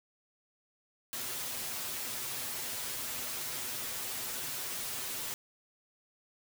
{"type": "noise with comb filter", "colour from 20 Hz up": "white", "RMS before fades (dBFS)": -38, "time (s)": [1.13, 5.34], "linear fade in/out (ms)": 0, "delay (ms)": 8, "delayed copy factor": 0.9, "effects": []}